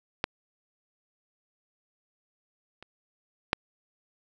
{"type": "clicks", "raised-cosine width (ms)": 0.3, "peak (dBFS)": [-9, -29, -6], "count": 3, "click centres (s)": [0.241, 2.826, 3.531], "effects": []}